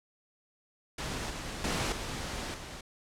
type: noise with level steps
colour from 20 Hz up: pink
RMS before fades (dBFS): -36 / -39 / -31 / -37 / -43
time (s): 0.98-2.81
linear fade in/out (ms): 5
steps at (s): 1.3 / 1.64 / 1.92 / 2.54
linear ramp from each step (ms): 2
effects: low-pass 8000 Hz 12 dB/octave